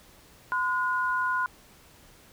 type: tone pair together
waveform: sine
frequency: 1021.1 / 1444 Hz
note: C6 / F#6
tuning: -43 / -43 cents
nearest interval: tritone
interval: 600 cents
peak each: -27 dBFS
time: 0.52-1.46 s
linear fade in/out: 0 ms
effects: pink hiss -55 dBFS RMS until 2.32 s